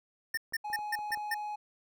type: tone bursts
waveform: square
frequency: 1807 Hz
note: A6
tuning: 46 cents sharp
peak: -30 dBFS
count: 6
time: 0.34-1.344 s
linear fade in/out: 5 ms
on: 34 ms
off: 160 ms
type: clicks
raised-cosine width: 1 ms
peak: -38 dBFS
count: 7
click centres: 0.348 / 0.524 / 0.701 / 0.79 / 0.99 / 1.107 / 1.174 s
type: tone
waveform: triangle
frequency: 839 Hz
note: G#5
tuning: 17 cents sharp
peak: -33 dBFS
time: 0.64-1.56 s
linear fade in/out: 10 ms
effects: none